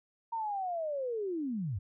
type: linear sweep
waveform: sine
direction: down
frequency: 932.3 to 83.7 Hz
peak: -32 dBFS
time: 0.32-1.79 s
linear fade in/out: 10 ms
effects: none